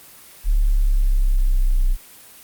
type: exponential sweep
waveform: sine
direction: down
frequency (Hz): 36 to 30.87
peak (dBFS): -13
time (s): 0.44-1.97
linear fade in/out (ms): 50
effects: white hiss -44 dBFS RMS until 2.43 s + Opus 24 kbps